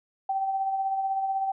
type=tone with tremolo; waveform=sine; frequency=775 Hz; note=G5; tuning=20 cents flat; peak=-23 dBFS; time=0.29-1.52 s; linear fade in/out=5 ms; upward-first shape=sine; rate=16 Hz; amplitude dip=40%; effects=none